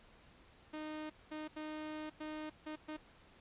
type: tone bursts at uneven times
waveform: sawtooth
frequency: 307.8 Hz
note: D#4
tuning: 19 cents flat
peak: -38 dBFS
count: 6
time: 0.73-1.1 / 1.31-1.48 / 1.56-2.1 / 2.2-2.5 / 2.66-2.76 / 2.88-2.97 s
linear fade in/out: 10 ms
effects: pink hiss -63 dBFS RMS until 3.4 s + resampled to 8000 Hz